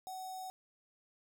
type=tone with notch filter; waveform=square; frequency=751 Hz; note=F#5; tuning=26 cents sharp; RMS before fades=-44 dBFS; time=0.07-0.5 s; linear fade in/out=0 ms; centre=2200 Hz; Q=0.69; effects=none